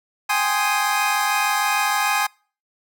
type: chord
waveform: 25% pulse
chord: Ab major seventh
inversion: third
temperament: equal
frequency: 784 / 830.6 / 1046.5 / 1244.5 Hz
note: G5 / Ab5 / C6 / Eb6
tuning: 0 / 0 / 0 / 0 cents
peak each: -23 / -18 / -21 / -21 dBFS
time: 0.29-2.27 s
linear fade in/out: 10 ms
effects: noise-tail reverb RT60 0.4 s tail -26 dB re dry